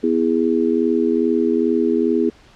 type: chord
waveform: sine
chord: E major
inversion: second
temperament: just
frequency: 247.2 / 329.6 / 412 Hz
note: B3 / E4 / G#4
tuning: +2 / 0 / -14 cents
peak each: -19 dBFS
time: 0.03-2.3 s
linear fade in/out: 10 ms
effects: pink hiss -49 dBFS RMS until 2.55 s + low-pass 5000 Hz 12 dB/octave